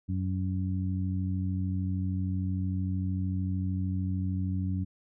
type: harmonic tone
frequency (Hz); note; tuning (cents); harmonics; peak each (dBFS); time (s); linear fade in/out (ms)
93.2; F#2; +13; 1 / 2 / 3; -29 / -33 / -38; 0.08-4.85; 20
effects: none